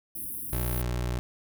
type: band-stop noise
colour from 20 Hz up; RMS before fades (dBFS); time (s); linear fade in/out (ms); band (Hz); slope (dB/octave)
white; -36; 0.15-0.82; 5; 360 to 9400; 96
type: tone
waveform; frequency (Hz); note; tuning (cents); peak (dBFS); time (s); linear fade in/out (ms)
25% pulse; 60.8; B1; -26; -24; 0.53-1.19; 0
effects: none